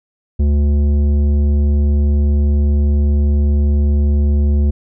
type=tone with tanh clipping; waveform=triangle; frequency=72.5 Hz; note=D2; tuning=22 cents flat; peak=-12 dBFS; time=0.39-4.71 s; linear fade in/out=10 ms; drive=15 dB; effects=none